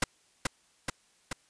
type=noise with echo; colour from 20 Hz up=pink; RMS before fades=-25 dBFS; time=0.02-0.04 s; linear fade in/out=5 ms; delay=430 ms; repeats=3; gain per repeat=-3 dB; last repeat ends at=1.33 s; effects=white hiss -66 dBFS RMS until 1.49 s + resampled to 22050 Hz